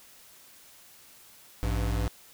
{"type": "tone pair together", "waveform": "square", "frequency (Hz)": [55.79, 99.4], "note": ["A1", "G2"], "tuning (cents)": [25, 25], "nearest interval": "minor seventh", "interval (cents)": 1000, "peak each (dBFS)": [-28, -32], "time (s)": [1.63, 2.08], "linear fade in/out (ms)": 0, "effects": ["white hiss -54 dBFS RMS until 2.33 s"]}